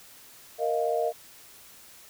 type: chord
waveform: sine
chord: Bb suspended fourth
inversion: none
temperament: equal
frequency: 466.2 / 622.3 / 698.5 Hz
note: Bb4 / Eb5 / F5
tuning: 0 / 0 / 0 cents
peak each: -28 / -28 / -29 dBFS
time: 0.58-1.13 s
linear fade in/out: 50 ms
effects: white hiss -51 dBFS RMS until 2.09 s